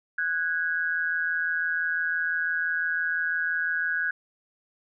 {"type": "tone pair together", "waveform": "sine", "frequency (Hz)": [1480, 1645.9], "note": ["F#6", "G#6"], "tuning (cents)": [0, -16], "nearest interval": "major second", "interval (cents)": 184, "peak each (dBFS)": -27, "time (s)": [0.18, 4.11], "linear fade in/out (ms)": 5, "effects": []}